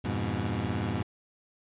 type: chord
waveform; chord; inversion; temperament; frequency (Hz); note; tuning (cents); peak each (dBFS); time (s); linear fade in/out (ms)
20% pulse; F diminished; none; equal; 87.31 / 103.83 / 123.47; F2 / Ab2 / Cb3; 0 / 0 / 0; -29 / -27 / -29; 0.04-1.03; 10
effects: resampled to 8000 Hz